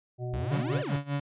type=harmonic tone; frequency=123.47 Hz; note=B2; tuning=in tune; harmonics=1 / 3 / 5 / 6; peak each=-32 / -39 / -42 / -46 dBFS; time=0.18-0.84 s; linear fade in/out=50 ms
type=exponential two-way sweep; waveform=square; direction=up then down; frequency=54.2 to 630 to 100.4 Hz; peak=-33 dBFS; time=0.33-0.97 s; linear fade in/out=5 ms; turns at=0.81 s
type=tone with tremolo; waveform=35% pulse; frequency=142.2 Hz; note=C#3; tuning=45 cents sharp; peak=-25 dBFS; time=0.51-1.2 s; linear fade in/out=5 ms; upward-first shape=sine; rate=5.1 Hz; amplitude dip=90%
effects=resampled to 8000 Hz